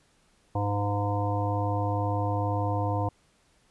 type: harmonic tone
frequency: 102.1 Hz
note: G#2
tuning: 29 cents flat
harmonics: 1 / 3 / 5 / 7 / 9 / 10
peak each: -27 / -34 / -34 / -33 / -34 / -38 dBFS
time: 0.55-3.09 s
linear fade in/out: 5 ms
effects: pink hiss -65 dBFS RMS until 3.7 s + resampled to 24000 Hz